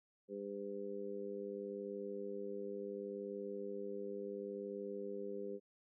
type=harmonic tone; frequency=100.7 Hz; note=G2; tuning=47 cents sharp; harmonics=2 / 3 / 4 / 5; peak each=-49 / -52 / -44 / -47 dBFS; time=0.28-5.6 s; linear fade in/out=50 ms; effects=none